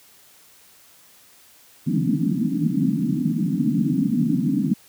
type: band-pass noise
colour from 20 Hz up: white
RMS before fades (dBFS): -21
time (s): 1.86-4.74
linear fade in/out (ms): 10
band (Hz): 140 to 300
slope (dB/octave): 96
effects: white hiss -52 dBFS RMS until 4.88 s + high-pass 60 Hz 12 dB/octave